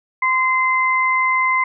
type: tone pair together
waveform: sine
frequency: 1034.5 / 2069 Hz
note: C6 / C7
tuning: -20 / -20 cents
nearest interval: octave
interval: 1200 cents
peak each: -17 dBFS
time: 0.22-1.64 s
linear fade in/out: 5 ms
effects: none